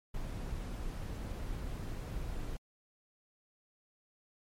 brown noise, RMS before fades -39 dBFS, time 0.14-2.57 s, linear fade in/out 5 ms, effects MP3 64 kbps

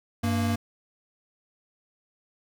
square tone pair together, 96.8 / 231.9 Hz, G2 / A#3, -21 / -9 cents, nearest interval octave + minor third, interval 1512 cents, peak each -27 dBFS, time 0.23-0.56 s, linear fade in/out 10 ms, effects none

